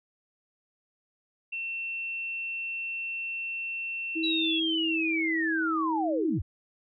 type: tone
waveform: sine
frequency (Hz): 2700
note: E7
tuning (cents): +41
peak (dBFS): -31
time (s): 1.52-4.6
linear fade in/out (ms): 10
type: tone with pitch glide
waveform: sine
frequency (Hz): 323.6 to 318.8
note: E4 to D#4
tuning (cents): -32 to +42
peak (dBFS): -28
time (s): 4.15-6.39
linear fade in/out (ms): 20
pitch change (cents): -26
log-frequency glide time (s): 5.4-6.17
type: linear sweep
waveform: sine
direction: down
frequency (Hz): 3951 to 57.8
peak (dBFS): -27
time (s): 4.23-6.42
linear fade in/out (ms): 10
effects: none